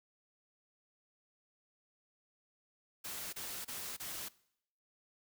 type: noise bursts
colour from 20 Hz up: white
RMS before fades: -43 dBFS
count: 4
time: 3.04-4.287 s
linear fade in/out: 10 ms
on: 290 ms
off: 29 ms
effects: noise-tail reverb RT60 0.7 s tail -21 dB re dry